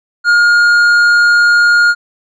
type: tone with tanh clipping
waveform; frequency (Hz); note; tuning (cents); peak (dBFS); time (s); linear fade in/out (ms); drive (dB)
triangle; 1422; F6; +31; -7; 0.24-1.95; 50; 11
effects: none